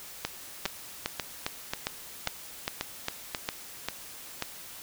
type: two click trains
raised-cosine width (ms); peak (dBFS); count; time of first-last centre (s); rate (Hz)
0.2; -11 / -12; 9 / 8; 0.25-3.489 / 0.66-4.423; 2.47 / 1.86
effects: white hiss -45 dBFS RMS until 4.82 s